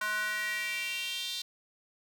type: tone with high-pass filter sweep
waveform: square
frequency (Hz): 211.7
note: G#3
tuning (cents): +33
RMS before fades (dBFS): -34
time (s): 0.01-1.42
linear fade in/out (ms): 5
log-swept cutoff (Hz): 1300 to 3900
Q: 4.2
effects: none